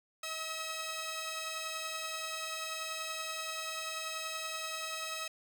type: tone pair together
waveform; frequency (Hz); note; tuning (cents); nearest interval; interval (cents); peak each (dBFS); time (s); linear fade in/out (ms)
10% pulse; 638.3 / 1287; D#5 / E6; +44 / -42; octave; 1214; -33 / -31; 0.23-5.28; 5
effects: none